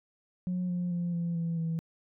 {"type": "tone with pitch steps", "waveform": "sine", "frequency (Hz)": [180.8, 177.28, 173.84, 170.46, 167.14, 163.89], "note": ["F#3", "F3", "F3", "F3", "E3", "E3"], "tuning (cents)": [-40, 26, -8, -42, 24, -10], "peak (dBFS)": -27, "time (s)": [0.47, 1.79], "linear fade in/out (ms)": 0, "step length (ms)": 220, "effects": ["tanh soft clip ceiling -26 dBFS"]}